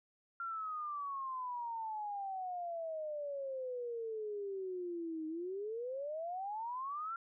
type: exponential two-way sweep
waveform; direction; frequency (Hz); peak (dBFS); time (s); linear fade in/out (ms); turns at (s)
sine; down then up; 1383 to 311.1 to 1383; -38; 0.4-7.16; 2; 5.27
effects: none